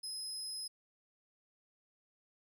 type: tone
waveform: 30% pulse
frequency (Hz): 5090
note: D#8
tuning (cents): +39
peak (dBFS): -36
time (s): 0.03-0.68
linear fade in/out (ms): 10
effects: none